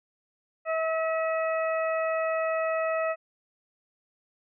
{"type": "harmonic tone with a mistuned harmonic", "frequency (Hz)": 645, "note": "E5", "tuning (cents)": -38, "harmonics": [1, 2, 3, 4], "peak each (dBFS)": [-26, -32, -36, -38], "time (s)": [0.65, 3.16], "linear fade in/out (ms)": 50, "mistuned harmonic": 4, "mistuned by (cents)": -16, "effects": []}